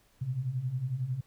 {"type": "beating tone pair", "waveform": "sine", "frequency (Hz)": [120.5, 131.5], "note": ["B2", "C3"], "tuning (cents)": [-42, 9], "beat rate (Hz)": 11, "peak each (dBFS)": [-36, -31], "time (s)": [0.21, 1.21], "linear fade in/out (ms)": 10, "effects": ["pink hiss -66 dBFS RMS until 1.26 s"]}